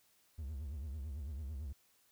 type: tone with vibrato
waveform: triangle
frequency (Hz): 72.2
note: D2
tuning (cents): -29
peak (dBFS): -38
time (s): 0.38-1.73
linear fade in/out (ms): 10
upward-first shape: triangle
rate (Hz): 9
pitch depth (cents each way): 240
effects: white hiss -71 dBFS RMS until 2.11 s